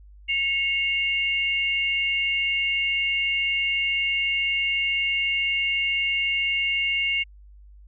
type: tone pair together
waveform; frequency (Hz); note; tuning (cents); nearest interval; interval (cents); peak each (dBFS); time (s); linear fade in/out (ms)
sine; 2184 / 2794; C#7 / F7; -26 / 0; major third; 426; -24; 0.28-7.24; 20
effects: added 50 Hz sine -45 dBFS peak until 7.87 s